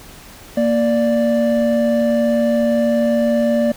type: tone pair together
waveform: triangle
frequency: 233.1 / 587.4 Hz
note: A#3 / D5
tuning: 0 / 0 cents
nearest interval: octave + major third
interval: 1600 cents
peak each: -14 dBFS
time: 0.57-3.72 s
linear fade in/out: 5 ms
effects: pink hiss -40 dBFS RMS until 3.76 s